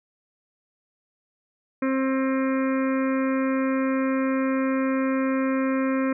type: harmonic tone with a mistuned harmonic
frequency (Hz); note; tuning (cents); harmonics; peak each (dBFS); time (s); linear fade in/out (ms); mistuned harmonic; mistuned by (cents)
265.3; C4; +24; 1 / 2 / 4 / 5 / 6 / 7 / 8 / 9; -22 / -28 / -34 / -36 / -38 / -39 / -40 / -41; 1.82-6.13; 5; 9; +16
effects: none